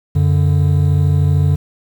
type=tone pair together; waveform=triangle; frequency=91.3 / 144.61 Hz; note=F#2 / D3; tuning=-23 / -26 cents; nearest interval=minor sixth; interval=797 cents; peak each=-11 dBFS; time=0.15-1.56 s; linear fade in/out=10 ms; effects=7-bit